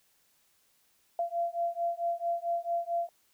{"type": "beating tone pair", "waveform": "sine", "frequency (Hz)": [683, 687.5], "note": ["F5", "F5"], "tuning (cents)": [-39, -27], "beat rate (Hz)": 4.5, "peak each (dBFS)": [-32, -32], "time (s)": [1.19, 3.09], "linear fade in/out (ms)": 2, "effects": ["white hiss -69 dBFS RMS until 3.33 s"]}